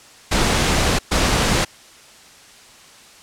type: noise bursts at uneven times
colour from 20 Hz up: pink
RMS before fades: -17 dBFS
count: 2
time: 0.31-0.99 / 1.11-1.65 s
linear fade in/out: 10 ms
effects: white hiss -45 dBFS RMS until 3.22 s + low-pass 8000 Hz 12 dB/octave